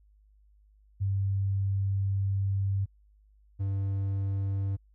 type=tone pair in turn; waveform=sine / triangle; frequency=98 / 98 Hz; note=G2 / G2; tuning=0 / 0 cents; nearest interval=unison; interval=0 cents; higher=neither; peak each=-25 dBFS; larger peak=neither; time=1-2.86 / 3.59-4.77 s; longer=first; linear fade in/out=20 ms; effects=added 51 Hz sine -58 dBFS peak until 4.94 s